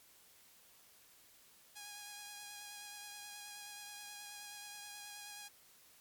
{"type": "tone with vibrato", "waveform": "5% pulse", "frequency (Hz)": 824, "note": "G#5", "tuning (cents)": -14, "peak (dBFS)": -36, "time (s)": [1.75, 5.49], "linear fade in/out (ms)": 20, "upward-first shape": "sine", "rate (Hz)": 9.4, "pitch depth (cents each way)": 16, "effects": ["white hiss -64 dBFS RMS until 6 s", "MP3 96 kbps"]}